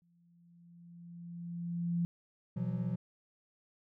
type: tone with exponential growth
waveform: sine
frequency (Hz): 171.7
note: F3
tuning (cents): -29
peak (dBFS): -28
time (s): 0.02-2.05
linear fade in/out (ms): 0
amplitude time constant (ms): 440
type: chord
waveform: triangle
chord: B suspended fourth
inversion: none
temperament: equal with one note detuned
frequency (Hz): 123.47 / 169.06 / 185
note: B2 / E3 / F#3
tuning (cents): 0 / +44 / 0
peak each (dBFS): -35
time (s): 2.56-2.96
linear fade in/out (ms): 10
effects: none